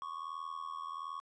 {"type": "tone with amplitude modulation", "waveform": "triangle", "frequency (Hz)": 1108.7, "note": "C#6", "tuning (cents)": 0, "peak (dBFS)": -34, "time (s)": [0.02, 1.2], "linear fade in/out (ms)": 0, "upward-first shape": "sine", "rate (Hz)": 81.3, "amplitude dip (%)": 85, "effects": ["resampled to 22050 Hz"]}